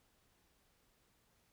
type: silence
effects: pink hiss -74 dBFS RMS until 1.52 s